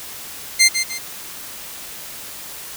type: tone with echo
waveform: 15% pulse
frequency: 2093 Hz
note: C7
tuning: in tune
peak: -3 dBFS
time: 0.59-0.69 s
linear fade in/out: 20 ms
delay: 150 ms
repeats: 2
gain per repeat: -8 dB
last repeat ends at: 0.99 s
effects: white hiss -34 dBFS RMS until 2.76 s